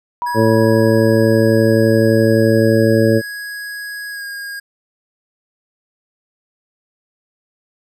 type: tone with exponential decay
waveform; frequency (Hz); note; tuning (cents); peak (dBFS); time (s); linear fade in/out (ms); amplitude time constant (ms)
sine; 970; B5; -31; -17; 0.22-2.75; 0; 550
type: tone with pitch glide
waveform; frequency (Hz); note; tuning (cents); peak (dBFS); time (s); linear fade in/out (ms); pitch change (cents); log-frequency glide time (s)
square; 1661.2 to 1628.9; G#6 to G#6; 0 to -34; -26; 0.26-4.6; 10; -34; 4.11-4.24
type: harmonic tone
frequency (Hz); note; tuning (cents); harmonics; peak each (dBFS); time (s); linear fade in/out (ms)
111.8; A2; +28; 1 / 2 / 3 / 4 / 5; -16 / -16 / -16 / -16 / -16; 0.34-3.22; 50
effects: none